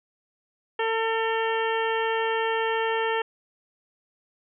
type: harmonic tone with a mistuned harmonic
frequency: 449.3 Hz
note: A4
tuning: 36 cents sharp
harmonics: 1 / 2 / 3 / 4 / 5 / 6 / 7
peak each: -26 / -28 / -34 / -31 / -38 / -36 / -37 dBFS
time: 0.79-3.22 s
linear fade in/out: 5 ms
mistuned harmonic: 6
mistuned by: +38 cents
effects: none